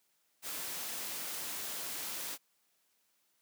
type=noise; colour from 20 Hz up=white; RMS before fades=-40 dBFS; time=0.42-2.38 s; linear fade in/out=50 ms; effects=white hiss -75 dBFS RMS until 3.41 s + high-pass 150 Hz 12 dB/octave